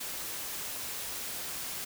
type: noise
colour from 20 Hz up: white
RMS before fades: -38 dBFS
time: 0-1.85 s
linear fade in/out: 10 ms
effects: none